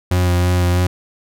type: tone with vibrato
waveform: 40% pulse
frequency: 89.2 Hz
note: F2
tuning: 37 cents sharp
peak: -12 dBFS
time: 0.11-0.87 s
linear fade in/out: 5 ms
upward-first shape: sine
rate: 3.1 Hz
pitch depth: 17 cents each way
effects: none